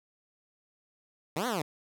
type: linear two-way sweep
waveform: 10% pulse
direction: up then down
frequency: 138.59 to 260.3 to 138.59 Hz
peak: -21 dBFS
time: 1.36-1.62 s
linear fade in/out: 5 ms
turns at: 1.47 s
effects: none